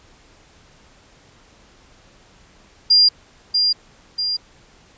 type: tone with echo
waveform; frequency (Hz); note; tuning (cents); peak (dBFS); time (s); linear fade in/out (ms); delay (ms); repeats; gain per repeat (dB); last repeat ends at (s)
sine; 4800; D8; +37; -9; 2.9-3.09; 10; 640; 2; -5; 4.37
effects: pink hiss -51 dBFS RMS until 4.97 s + resampled to 16000 Hz